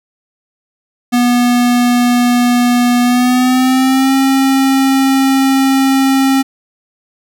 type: tone with pitch glide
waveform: square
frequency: 243.5 to 268.6 Hz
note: B3 to C4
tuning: -24 to +46 cents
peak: -9 dBFS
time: 1.12-6.43 s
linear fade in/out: 20 ms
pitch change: +170 cents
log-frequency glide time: 3.02-4.14 s
effects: none